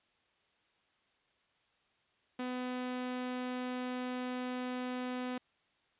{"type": "tone", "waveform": "sawtooth", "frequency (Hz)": 251.1, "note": "B3", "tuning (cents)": 29, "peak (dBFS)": -32, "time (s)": [2.39, 5.38], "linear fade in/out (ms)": 5, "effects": ["white hiss -73 dBFS RMS until 5.99 s", "resampled to 8000 Hz"]}